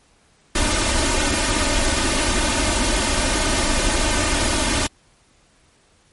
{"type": "noise with comb filter", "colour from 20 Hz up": "pink", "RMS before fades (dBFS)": -19, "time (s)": [0.55, 4.87], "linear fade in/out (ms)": 5, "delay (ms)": 3.3, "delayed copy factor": 0.8, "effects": ["pink hiss -57 dBFS RMS until 6.12 s", "MP3 48 kbps"]}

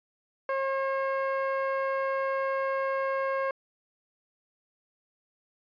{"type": "tone with low-pass filter", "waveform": "15% pulse", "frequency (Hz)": 539, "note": "C#5", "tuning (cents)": -49, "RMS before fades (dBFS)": -29, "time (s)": [0.49, 3.51], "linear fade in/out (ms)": 2, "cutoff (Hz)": 1500, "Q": 0.52, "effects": ["resampled to 11025 Hz"]}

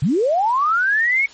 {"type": "linear sweep", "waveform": "sine", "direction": "up", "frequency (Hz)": [116.54, 2242], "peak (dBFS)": -14, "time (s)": [0.02, 1.26], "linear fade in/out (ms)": 5, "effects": ["white hiss -43 dBFS RMS until 1.33 s", "MP3 32 kbps"]}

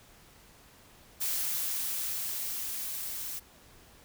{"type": "noise with level ramp", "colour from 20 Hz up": "blue", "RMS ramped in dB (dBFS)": [-31, -38], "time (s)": [1.2, 3.4], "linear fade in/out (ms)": 20, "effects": ["pink hiss -57 dBFS RMS until 4.04 s"]}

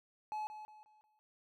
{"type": "tone with echo", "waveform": "triangle", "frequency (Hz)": 855, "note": "A5", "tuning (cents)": -50, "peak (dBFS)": -35, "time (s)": [0.32, 0.47], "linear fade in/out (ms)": 0, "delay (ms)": 180, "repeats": 4, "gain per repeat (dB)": -9, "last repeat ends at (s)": 1.19, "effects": []}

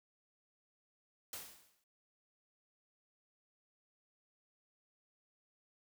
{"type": "noise with exponential decay", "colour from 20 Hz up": "white", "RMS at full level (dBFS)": -43, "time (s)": [1.33, 1.84], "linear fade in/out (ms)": 2, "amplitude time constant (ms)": 110, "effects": []}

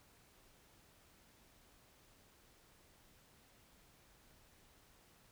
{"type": "silence", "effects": ["pink hiss -67 dBFS RMS until 5.31 s"]}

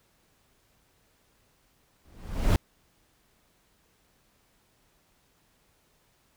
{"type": "noise with exponential growth", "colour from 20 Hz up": "brown", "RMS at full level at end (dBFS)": -17, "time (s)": [2.05, 2.56], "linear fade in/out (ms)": 1, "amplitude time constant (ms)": 110, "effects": ["pink hiss -67 dBFS RMS until 6.36 s"]}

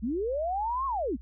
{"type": "linear two-way sweep", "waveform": "sine", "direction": "up then down", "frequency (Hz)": [198.1, 1108.7, 198.1], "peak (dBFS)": -27, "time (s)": [0.02, 1.17], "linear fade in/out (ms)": 20, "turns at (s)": 0.86, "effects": ["added 60 Hz sine -42 dBFS peak until 1.21 s"]}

